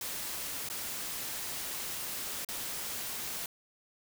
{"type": "noise with dropouts", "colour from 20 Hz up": "white", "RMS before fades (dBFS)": -38, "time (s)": [0.01, 3.46], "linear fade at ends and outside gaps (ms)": 2, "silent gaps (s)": [[0.688, 0.699], [2.448, 2.487]], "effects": []}